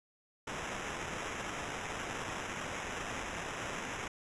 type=noise with sample-and-hold; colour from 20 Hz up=violet; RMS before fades=-40 dBFS; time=0.47-4.08 s; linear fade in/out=5 ms; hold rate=4410 Hz; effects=resampled to 22050 Hz